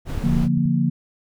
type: noise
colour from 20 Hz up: brown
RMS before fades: -25 dBFS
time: 0.05-0.49 s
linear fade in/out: 50 ms
type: clicks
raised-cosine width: 5 ms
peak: -20 dBFS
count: 3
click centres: 0.177 / 0.576 / 0.657 s
type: chord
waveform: sine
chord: Bb major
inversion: first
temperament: just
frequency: 145.68 / 174.81 / 233.1 Hz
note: D3 / F3 / Bb3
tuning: -14 / +2 / 0 cents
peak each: -21 dBFS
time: 0.23-0.9 s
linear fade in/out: 10 ms
effects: none